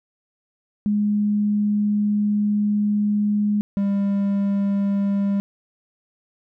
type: tone pair in turn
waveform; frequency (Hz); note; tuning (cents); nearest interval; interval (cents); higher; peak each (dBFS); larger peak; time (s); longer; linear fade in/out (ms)
sine / triangle; 207.7 / 199.54; G#3 / G3; 0 / +31; minor second; 69; first; -17 / -16; second; 0.86-3.61 / 3.77-5.4; first; 0
effects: none